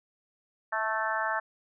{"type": "harmonic tone with a mistuned harmonic", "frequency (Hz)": 220, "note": "A3", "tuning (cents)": 0, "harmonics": [3, 4, 5, 6, 7, 8], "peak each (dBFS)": [-35, -33, -35, -35, -34, -34], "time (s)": [0.72, 1.4], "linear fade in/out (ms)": 10, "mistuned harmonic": 3, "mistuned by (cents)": -15, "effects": []}